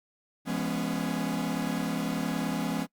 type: chord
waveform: 45% pulse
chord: C# dominant seventh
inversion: first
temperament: equal with one note detuned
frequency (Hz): 170.13 / 207.7 / 246.9 / 277.2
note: E#3 / G#3 / B3 / C#4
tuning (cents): -45 / 0 / 0 / 0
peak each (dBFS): -34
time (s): 0.45-2.87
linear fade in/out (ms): 50
effects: noise-tail reverb RT60 0.1 s tail -24 dB re dry + Opus 48 kbps